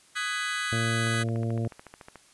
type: chord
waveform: sawtooth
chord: G# minor seventh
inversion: second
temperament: just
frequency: 1245.9 / 1495.1 / 1661.2 / 1993.5 Hz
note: D#6 / F#6 / G#6 / B6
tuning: +2 / +18 / 0 / +16 cents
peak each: -30 dBFS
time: 0.15-1.24 s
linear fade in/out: 20 ms
type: harmonic tone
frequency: 114.5 Hz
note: A#2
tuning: 31 cents flat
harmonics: 1 / 2 / 3 / 4 / 5 / 6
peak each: -27 / -33 / -37 / -39 / -41 / -43 dBFS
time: 0.72-1.68 s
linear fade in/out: 5 ms
type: click train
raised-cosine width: 0.5 ms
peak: -28 dBFS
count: 16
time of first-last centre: 1.07-2.157 s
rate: 13.8 Hz
effects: white hiss -58 dBFS RMS until 2.33 s + resampled to 24000 Hz